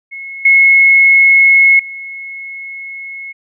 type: tone with level steps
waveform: sine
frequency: 2178 Hz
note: C#7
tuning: 31 cents flat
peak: -24 / -4 / -24 dBFS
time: 0.11-3.33 s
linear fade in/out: 20 ms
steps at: 0.45 / 1.79 s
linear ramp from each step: 5 ms
effects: none